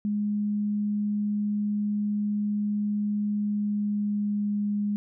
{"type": "tone with pitch glide", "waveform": "sine", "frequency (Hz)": [207.6, 206], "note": ["G#3", "G#3"], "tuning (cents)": [0, -14], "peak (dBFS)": -24, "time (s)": [0.05, 4.96], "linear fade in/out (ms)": 0, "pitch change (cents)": -14, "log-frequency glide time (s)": [3.32, 4.61], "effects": []}